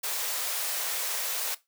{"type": "high-pass noise", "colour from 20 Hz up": "white", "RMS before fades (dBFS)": -31, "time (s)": [0.03, 1.55], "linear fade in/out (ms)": 10, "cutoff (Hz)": 440, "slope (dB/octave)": 48, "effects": ["noise-tail reverb RT60 0.2 s tail -17 dB re dry"]}